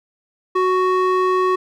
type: tone with band-pass filter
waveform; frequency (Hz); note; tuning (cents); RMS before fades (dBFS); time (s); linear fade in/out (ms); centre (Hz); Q
square; 370.5; F#4; +2; -17; 0.55-1.56; 10; 810; 4.1
effects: none